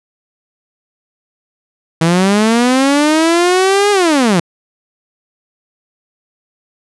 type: linear two-way sweep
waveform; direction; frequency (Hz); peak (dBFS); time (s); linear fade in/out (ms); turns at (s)
sawtooth; up then down; 160 to 415.3 to 160; -5; 2.01-4.4; 5; 3.91
effects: resampled to 24000 Hz